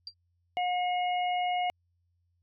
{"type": "tone with exponential decay", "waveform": "sine", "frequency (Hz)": 4721, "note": "D8", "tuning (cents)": 8, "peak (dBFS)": -33, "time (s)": [0.07, 0.14], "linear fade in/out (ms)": 2, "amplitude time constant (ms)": 15}
{"type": "harmonic tone", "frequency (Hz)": 720, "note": "F#5", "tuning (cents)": -47, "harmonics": [1, 3, 4], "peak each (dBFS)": [-27, -37, -39], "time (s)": [0.57, 1.7], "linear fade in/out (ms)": 0}
{"effects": ["added 87 Hz sine -70 dBFS peak until 2.42 s", "AAC 64 kbps"]}